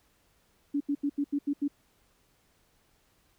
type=tone bursts; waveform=sine; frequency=285.8 Hz; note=D4; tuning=47 cents flat; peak=-25 dBFS; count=7; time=0.74-1.681 s; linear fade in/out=10 ms; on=65 ms; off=81 ms; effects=pink hiss -68 dBFS RMS until 3.38 s